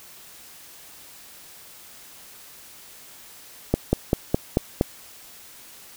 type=slowing click train; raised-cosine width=2 ms; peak=-4 dBFS; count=6; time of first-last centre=3.74-4.811 s; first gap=190 ms; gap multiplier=1.06; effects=white hiss -46 dBFS RMS until 5.96 s